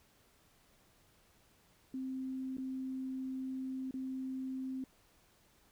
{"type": "tone with dropouts", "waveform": "sine", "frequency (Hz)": 261.8, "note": "C4", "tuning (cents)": 1, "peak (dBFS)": -37, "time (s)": [1.94, 4.84], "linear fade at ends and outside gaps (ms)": 2, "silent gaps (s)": [[2.569, 2.582], [3.91, 3.94]], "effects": ["pink hiss -68 dBFS RMS until 5.71 s"]}